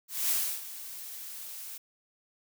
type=noise with ADSR envelope; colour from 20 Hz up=blue; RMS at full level=-27 dBFS; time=0.08-1.78 s; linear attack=220 ms; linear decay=310 ms; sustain=-15 dB; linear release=9 ms; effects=none